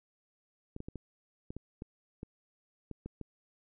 clicks, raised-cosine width 3 ms, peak -28 dBFS, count 11, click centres 0.764 / 0.804 / 0.885 / 0.957 / 1.505 / 1.566 / 1.821 / 2.231 / 2.913 / 3.06 / 3.213 s, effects none

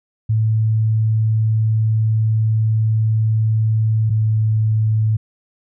sine tone pair in turn, 110 / 109.24 Hz, A2 / A2, 0 / -12 cents, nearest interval unison, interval 12 cents, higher first, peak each -13 dBFS, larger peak neither, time 0.29-4.1 / 4.1-5.17 s, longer first, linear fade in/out 10 ms, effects none

